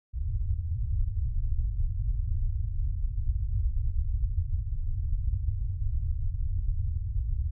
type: low-pass noise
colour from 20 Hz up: pink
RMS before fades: -28 dBFS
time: 0.13-7.51 s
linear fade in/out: 20 ms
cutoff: 110 Hz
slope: 48 dB/octave
effects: none